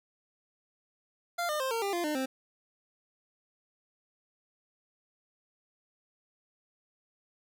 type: tone with pitch steps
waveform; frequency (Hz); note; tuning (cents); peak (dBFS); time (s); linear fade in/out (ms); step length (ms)
25% pulse; 694 / 604.2 / 526 / 457.9 / 398.6 / 347 / 302.1 / 263; F5 / D5 / C5 / A#4 / G4 / F4 / D4 / C4; -11 / +49 / +9 / -31 / +29 / -11 / +49 / +9; -26; 1.38-2.26; 10; 110
effects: none